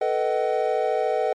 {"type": "chord", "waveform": "triangle", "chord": "B dominant seventh", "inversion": "third", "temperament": "equal with one note detuned", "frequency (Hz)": [440, 493.9, 622.3, 758.6], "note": ["A4", "B4", "D#5", "F#5"], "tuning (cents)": [0, 0, 0, 43], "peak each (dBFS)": -24, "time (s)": [0.01, 1.33], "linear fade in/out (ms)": 5, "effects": ["MP3 48 kbps"]}